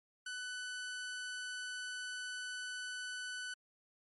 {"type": "tone", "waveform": "sawtooth", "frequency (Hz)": 1496, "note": "F#6", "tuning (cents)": 19, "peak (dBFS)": -37, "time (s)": [0.26, 3.54], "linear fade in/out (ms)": 5, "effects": ["MP3 48 kbps"]}